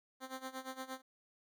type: tone with tremolo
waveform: 10% pulse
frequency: 261.6 Hz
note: C4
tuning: in tune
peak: -32 dBFS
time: 0.2-1.02 s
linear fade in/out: 50 ms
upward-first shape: sine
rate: 8.6 Hz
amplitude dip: 85%
effects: none